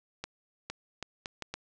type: accelerating click train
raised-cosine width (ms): 0.2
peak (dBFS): -19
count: 6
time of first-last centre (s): 0.24-1.54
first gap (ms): 460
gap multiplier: 0.71
effects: resampled to 22050 Hz + 10-bit